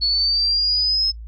sine exponential sweep, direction up, 4394 to 5200 Hz, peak -16 dBFS, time 0.01-1.12 s, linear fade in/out 20 ms, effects noise-tail reverb RT60 0.1 s tail -26 dB re dry + added 56 Hz sine -32 dBFS peak until 1.27 s

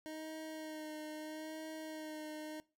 25% pulse tone with vibrato, 311.1 Hz, D#4, in tune, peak -40 dBFS, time 0.06-2.6 s, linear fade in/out 0 ms, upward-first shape sine, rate 0.77 Hz, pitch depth 24 cents each way, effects noise-tail reverb RT60 0.3 s tail -22 dB re dry

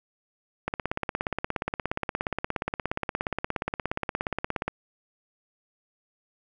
click train, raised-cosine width 0.5 ms, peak -12 dBFS, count 69, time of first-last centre 0.68-4.68 s, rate 17 Hz, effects none

